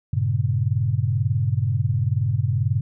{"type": "chord", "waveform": "sine", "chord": "G diminished", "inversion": "none", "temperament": "equal", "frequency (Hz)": [98, 116.54, 138.59], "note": ["G2", "Bb2", "Db3"], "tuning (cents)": [0, 0, 0], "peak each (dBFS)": [-23, -22, -24], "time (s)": [0.13, 2.81], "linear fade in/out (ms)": 5, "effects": []}